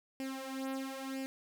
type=tone with flanger; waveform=sawtooth; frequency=266.7 Hz; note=C4; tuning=33 cents sharp; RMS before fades=-40 dBFS; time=0.2-1.26 s; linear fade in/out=0 ms; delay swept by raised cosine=0.39 to 3.69 ms; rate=1 Hz; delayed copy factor=+0.75; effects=none